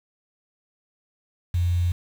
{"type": "tone with quantisation", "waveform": "sine", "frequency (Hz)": 87.6, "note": "F2", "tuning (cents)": 6, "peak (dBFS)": -19, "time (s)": [1.54, 1.92], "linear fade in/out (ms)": 5, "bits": 7, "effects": []}